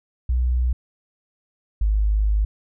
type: tone pair in turn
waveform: sine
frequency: 61.74 / 52 Hz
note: B1 / G#1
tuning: 0 / +3 cents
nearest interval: minor third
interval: 297 cents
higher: first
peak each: -17 / -16 dBFS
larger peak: second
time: 0.29-0.73 / 1.81-2.45 s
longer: second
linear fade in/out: 5 ms
effects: none